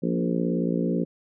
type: harmonic tone with a mistuned harmonic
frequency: 58.2 Hz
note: A#1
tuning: 2 cents flat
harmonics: 3 / 4 / 5 / 6 / 7 / 8 / 9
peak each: -26 / -28 / -30 / -32 / -33 / -34 / -35 dBFS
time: 0.02-1.05 s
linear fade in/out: 20 ms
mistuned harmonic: 5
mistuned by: -17 cents
effects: none